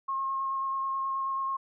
sine tone with vibrato, 1077 Hz, C6, 50 cents sharp, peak -28 dBFS, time 0.08-1.57 s, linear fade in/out 10 ms, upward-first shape square, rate 9.3 Hz, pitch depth 9 cents each way, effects none

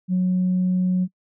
sine tone, 183.1 Hz, F#3, 18 cents flat, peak -16 dBFS, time 0.08-1.08 s, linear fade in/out 50 ms, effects noise-tail reverb RT60 0.1 s tail -26 dB re dry + tanh soft clip ceiling -14 dBFS

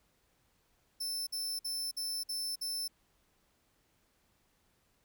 sawtooth tone bursts, 5300 Hz, E8, 9 cents sharp, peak -32 dBFS, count 6, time 1-2.88 s, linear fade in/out 10 ms, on 270 ms, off 52 ms, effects pink hiss -73 dBFS RMS until 5.04 s

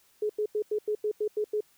sine tone bursts, 423.1 Hz, G#4, 32 cents sharp, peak -25 dBFS, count 9, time 0.22-1.607 s, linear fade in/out 5 ms, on 75 ms, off 89 ms, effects white hiss -64 dBFS RMS until 1.77 s

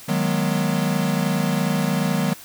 square chord, G# minor seventh, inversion second, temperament equal with one note detuned, 155.56 / 185 / 207.7 / 241.6 Hz, D#3 / F#3 / G#3 / B3, 0 / 0 / 0 / -38 cents, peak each -25 / -24 / -27 / -27 dBFS, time 0.08-2.34 s, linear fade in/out 10 ms, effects white hiss -42 dBFS RMS until 2.44 s

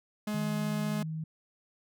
45% pulse tone, 211 Hz, G#3, 28 cents sharp, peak -31 dBFS, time 0.27-1.03 s, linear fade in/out 5 ms
sine tone with pitch glide, 155.56 to 158.46 Hz, D#3 to D#3, 0 to +32 cents, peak -33 dBFS, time 0.34-1.24 s, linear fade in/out 5 ms, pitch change +32 cents, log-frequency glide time 0.93-1.04 s
effects none

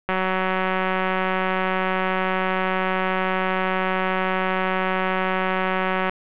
click train, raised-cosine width 0.5 ms, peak -8 dBFS, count 1124, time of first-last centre 0.09-6.095 s, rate 187 Hz, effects resampled to 8000 Hz + 7-bit

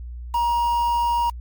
triangle tone with quantisation, 947 Hz, A#5, 27 cents sharp, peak -16 dBFS, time 0.34-1.3 s, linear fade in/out 5 ms, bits 6, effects added 60 Hz sine -31 dBFS peak until 1.4 s + MP3 96 kbps

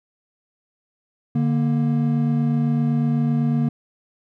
triangle tone pair together, 146.83 / 234.8 Hz, D3 / A#3, 0 / +13 cents, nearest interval minor sixth, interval 813 cents, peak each -18 dBFS, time 1.35-3.69 s, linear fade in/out 5 ms, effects none

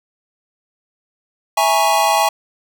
square chord, A# half-diminished seventh, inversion second, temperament equal, 659.3 / 830.6 / 932.3 / 1108.7 Hz, E5 / G#5 / A#5 / C#6, 0 / 0 / 0 / 0 cents, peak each -20 / -16 / -21 / -21 dBFS, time 1.57-2.29 s, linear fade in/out 5 ms, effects none

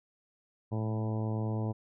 harmonic tone with a mistuned harmonic, 109.2 Hz, A2, 13 cents flat, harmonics 1 / 2 / 3 / 4 / 5 / 6 / 7 / 8 / 9, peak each -31 / -37 / -41 / -43 / -45 / -47 / -48 / -49 / -50 dBFS, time 0.71-1.73 s, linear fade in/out 20 ms, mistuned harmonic 1, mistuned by +29 cents, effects none

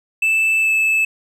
triangle tone with pitch glide, 2637 to 2617 Hz, E7 to E7, 0 to -13 cents, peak -12 dBFS, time 0.22-1.05 s, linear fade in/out 5 ms, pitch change -13 cents, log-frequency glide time 0.6-0.71 s, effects none

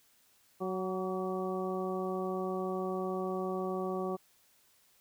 harmonic tone with a mistuned harmonic, 186.3 Hz, F#3, 12 cents sharp, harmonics 1 / 2 / 3 / 4 / 5 / 6, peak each -38 / -35 / -41 / -41 / -52 / -42 dBFS, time 0.6-4.17 s, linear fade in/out 20 ms, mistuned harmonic 6, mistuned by +33 cents, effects white hiss -67 dBFS RMS until 5 s

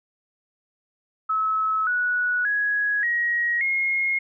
sine tone with pitch steps, 1294 / 1469.3 / 1668.4 / 1894.5 / 2151 Hz, E6 / F#6 / G#6 / A#6 / C7, -32 / -13 / +7 / +27 / +47 cents, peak -20 dBFS, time 1.29-4.19 s, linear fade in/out 10 ms, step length 580 ms, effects none

